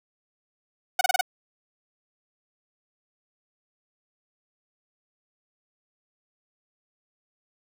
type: tone bursts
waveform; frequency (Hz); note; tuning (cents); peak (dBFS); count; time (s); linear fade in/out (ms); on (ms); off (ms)
sawtooth; 740; F#5; 0; -14; 5; 0.99-1.211; 5; 21; 29
effects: none